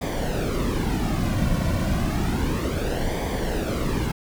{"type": "noise with flanger", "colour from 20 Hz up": "brown", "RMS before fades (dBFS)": -24, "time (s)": [0.01, 4.12], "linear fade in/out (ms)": 10, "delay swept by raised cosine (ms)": [0.73, 2.43], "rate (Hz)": 0.31, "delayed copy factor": -0.65, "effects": []}